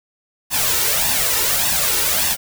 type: noise with flanger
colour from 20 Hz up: white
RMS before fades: -18 dBFS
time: 0.5-2.37 s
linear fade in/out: 50 ms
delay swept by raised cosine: 1.1 to 2.2 ms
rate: 1.7 Hz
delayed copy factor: +0.65
effects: none